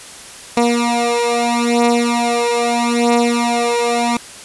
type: beating tone pair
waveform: 15% pulse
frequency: 237 / 237.78 Hz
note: A#3 / A#3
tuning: +29 / +35 cents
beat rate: 0.78 Hz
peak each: -10 dBFS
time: 0.57-4.17 s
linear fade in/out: 2 ms
effects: white hiss -35 dBFS RMS until 4.44 s + resampled to 24000 Hz